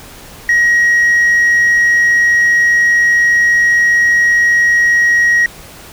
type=tone; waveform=sine; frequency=1895 Hz; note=A#6; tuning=28 cents sharp; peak=-5 dBFS; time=0.49-5.46 s; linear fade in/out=2 ms; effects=tanh soft clip ceiling -6 dBFS + pink hiss -35 dBFS RMS until 5.92 s